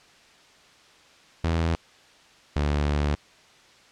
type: tone pair in turn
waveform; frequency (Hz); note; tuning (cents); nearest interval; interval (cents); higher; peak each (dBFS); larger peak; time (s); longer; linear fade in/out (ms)
sawtooth; 82.41 / 73.27; E2 / D2; 0 / -3; major second; 203; first; -18; neither; 1.44-1.75 / 2.56-3.15; second; 0
effects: white hiss -54 dBFS RMS until 3.91 s + low-pass 5000 Hz 12 dB/octave